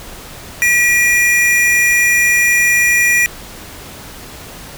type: tone pair together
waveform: square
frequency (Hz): 1936.3 / 2406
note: B6 / D7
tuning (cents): -35 / +41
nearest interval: major third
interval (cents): 376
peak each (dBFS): -13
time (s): 0.62-3.26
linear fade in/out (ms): 0
effects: pink hiss -33 dBFS RMS until 4.77 s

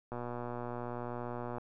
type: click train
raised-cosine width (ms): 1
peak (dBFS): -26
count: 178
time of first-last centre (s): 0.12-1.583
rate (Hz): 121
effects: none

